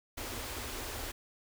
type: band-stop noise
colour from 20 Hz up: pink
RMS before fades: -40 dBFS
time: 0.17-1.12 s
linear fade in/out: 10 ms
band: 120 to 230 Hz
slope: 96 dB/octave
effects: none